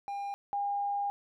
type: tone pair in turn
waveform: triangle / sine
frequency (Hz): 803 / 808.1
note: G5 / G#5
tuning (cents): +41 / -48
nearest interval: unison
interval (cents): 11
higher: second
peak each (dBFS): -32 / -29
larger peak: second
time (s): 0.08-0.34 / 0.53-1.1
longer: second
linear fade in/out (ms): 0
effects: none